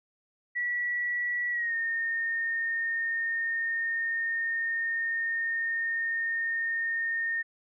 sine tone with pitch glide, 1942 to 1833 Hz, B6 to A#6, -30 to -30 cents, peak -27 dBFS, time 0.55-7.43 s, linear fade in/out 20 ms, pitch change -100 cents, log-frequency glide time 1.51-1.75 s, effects none

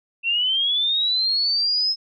sine linear sweep, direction up, 2683 to 5190 Hz, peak -18 dBFS, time 0.23-1.96 s, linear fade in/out 50 ms, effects none

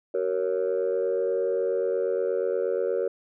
sine chord, F# major, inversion none, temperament equal with one note detuned, 377.6 / 466.2 / 554.4 Hz, F#4 / A#4 / C#5, +35 / 0 / 0 cents, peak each -27 / -25 / -27 dBFS, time 0.14-3.08 s, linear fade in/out 5 ms, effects tanh soft clip ceiling -18 dBFS

